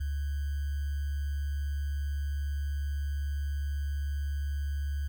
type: tone with sample-and-hold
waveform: sine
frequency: 71.2 Hz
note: C#2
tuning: 47 cents sharp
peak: -29 dBFS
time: 0-5.08 s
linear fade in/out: 10 ms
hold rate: 1575 Hz
effects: none